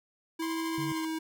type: tone with pitch glide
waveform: square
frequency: 326 to 319.7 Hz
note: E4 to D#4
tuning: -19 to +47 cents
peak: -32 dBFS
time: 0.39-1.19 s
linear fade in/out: 10 ms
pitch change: -34 cents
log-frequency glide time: 0.74-1 s
type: tone with tremolo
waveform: sawtooth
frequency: 1046.5 Hz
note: C6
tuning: in tune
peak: -32 dBFS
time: 0.42-1.05 s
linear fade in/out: 2 ms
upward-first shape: triangle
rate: 13 Hz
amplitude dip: 60%
type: tone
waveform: triangle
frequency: 145.5 Hz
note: D3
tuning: 16 cents flat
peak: -33 dBFS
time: 0.78-0.92 s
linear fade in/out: 0 ms
effects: none